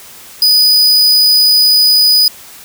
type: tone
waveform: 45% pulse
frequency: 4968 Hz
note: D#8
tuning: 3 cents flat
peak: -5 dBFS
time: 0.42-2.28 s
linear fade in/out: 2 ms
effects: white hiss -35 dBFS RMS until 2.64 s